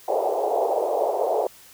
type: band-pass noise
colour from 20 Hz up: white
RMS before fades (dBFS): -23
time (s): 0.08-1.47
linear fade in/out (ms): 2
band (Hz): 400 to 800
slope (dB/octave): 48
effects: white hiss -49 dBFS RMS until 1.73 s